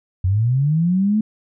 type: linear sweep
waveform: sine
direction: up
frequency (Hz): 87.9 to 220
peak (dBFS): -14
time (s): 0.24-1.21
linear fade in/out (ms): 5
effects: none